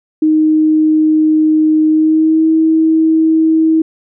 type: tone with pitch glide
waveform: sine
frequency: 311.1 to 319.8 Hz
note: D#4 to D#4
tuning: 0 to +48 cents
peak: -7 dBFS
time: 0.22-3.82 s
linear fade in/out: 5 ms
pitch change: +48 cents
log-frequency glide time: 1.88-2.47 s
effects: none